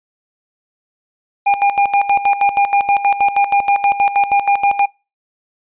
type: tone with tremolo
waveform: square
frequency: 805 Hz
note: G5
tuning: 46 cents sharp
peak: -10 dBFS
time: 1.46-4.86 s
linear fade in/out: 10 ms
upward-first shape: square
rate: 6.3 Hz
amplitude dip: 75%
effects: noise-tail reverb RT60 0.3 s tail -26 dB re dry + resampled to 8000 Hz